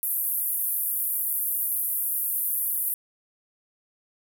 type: band-pass noise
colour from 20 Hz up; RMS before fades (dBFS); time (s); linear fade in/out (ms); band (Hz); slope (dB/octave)
pink; -27; 0.03-2.94; 0; 11000 to 15000; 48
effects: none